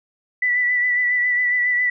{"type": "tone with vibrato", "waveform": "sine", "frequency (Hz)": 1973, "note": "B6", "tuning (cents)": -2, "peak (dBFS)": -16, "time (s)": [0.42, 1.9], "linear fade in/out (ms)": 5, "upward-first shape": "sine", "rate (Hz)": 7.3, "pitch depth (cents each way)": 24, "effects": []}